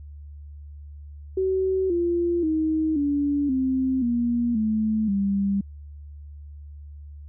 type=tone with pitch steps; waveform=sine; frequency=378.5 / 345.1 / 314.6 / 286.8 / 261.5 / 238.4 / 217.4 / 198.2 Hz; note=F#4 / F4 / D#4 / D4 / C4 / A#3 / A3 / G3; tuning=+39 / -21 / +19 / -41 / -1 / +39 / -21 / +19 cents; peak=-20 dBFS; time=1.37-5.61 s; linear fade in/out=5 ms; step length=530 ms; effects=added 73 Hz sine -38 dBFS peak until 7.28 s